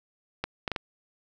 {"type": "clicks", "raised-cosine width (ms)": 0.3, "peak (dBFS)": -13, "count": 4, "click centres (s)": [0.44, 0.678, 0.717, 0.762], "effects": []}